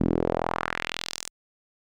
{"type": "tone with band-pass filter sweep", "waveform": "sawtooth", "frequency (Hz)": 41.92, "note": "E1", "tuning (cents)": 30, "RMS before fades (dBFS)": -28, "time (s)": [0, 1.3], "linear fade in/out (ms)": 10, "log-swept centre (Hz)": [230, 8300], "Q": 1.9, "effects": []}